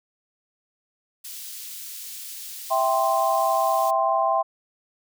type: high-pass noise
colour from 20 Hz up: white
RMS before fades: -37 dBFS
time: 1.24-3.91 s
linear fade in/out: 10 ms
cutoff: 3300 Hz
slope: 12 dB/octave
type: chord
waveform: sine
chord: C major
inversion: first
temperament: equal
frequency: 659.3 / 784 / 1046.5 Hz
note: E5 / G5 / C6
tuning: 0 / 0 / 0 cents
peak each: -23 dBFS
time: 2.7-4.43 s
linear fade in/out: 20 ms
effects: none